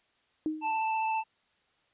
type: tone with exponential decay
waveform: sine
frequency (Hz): 311.1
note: D#4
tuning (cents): 0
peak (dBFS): -25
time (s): 0.46-0.82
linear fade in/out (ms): 1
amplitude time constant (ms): 78
type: tone with vibrato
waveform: square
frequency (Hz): 883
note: A5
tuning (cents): +6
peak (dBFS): -28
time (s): 0.61-1.24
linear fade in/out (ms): 50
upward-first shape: square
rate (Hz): 15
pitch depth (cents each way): 8
effects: white hiss -70 dBFS RMS until 1.93 s + resampled to 8000 Hz